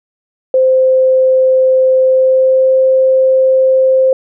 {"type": "tone with pitch glide", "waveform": "sine", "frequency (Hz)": [520, 523.9], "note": ["C5", "C5"], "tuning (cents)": [-11, 2], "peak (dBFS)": -6, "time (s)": [0.54, 4.13], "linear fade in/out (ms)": 2, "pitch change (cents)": 13, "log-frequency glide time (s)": [2.03, 2.75], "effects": []}